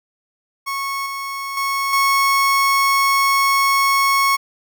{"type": "tone with level steps", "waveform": "30% pulse", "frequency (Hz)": 1100, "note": "C#6", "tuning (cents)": -14, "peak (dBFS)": [-19, -22, -16, -11], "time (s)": [0.66, 4.37], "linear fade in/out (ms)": 20, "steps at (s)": [1.06, 1.57, 1.93], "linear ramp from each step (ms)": 2, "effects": []}